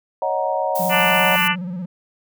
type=chord; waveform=sine; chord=D# minor seventh; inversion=third; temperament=equal with one note detuned; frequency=554.4 / 622.3 / 740 / 938.8 Hz; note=C#5 / D#5 / F#5 / A#5; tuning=0 / 0 / 0 / +12 cents; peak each=-24 dBFS; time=0.22-1.36 s; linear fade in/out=2 ms
type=noise; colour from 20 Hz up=violet; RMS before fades=-28 dBFS; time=0.75-1.48 s; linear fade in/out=5 ms
type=tone with vibrato; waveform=triangle; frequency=180 Hz; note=F#3; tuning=47 cents flat; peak=-23 dBFS; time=0.79-1.86 s; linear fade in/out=10 ms; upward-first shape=square; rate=17 Hz; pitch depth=71 cents each way
type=harmonic tone; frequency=295.3 Hz; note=D4; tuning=10 cents sharp; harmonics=3 / 4 / 5 / 6 / 7 / 8 / 9 / 10; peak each=-24 / -24 / -24 / -24 / -24 / -24 / -24 / -24 dBFS; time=0.89-1.56 s; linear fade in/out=50 ms
effects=none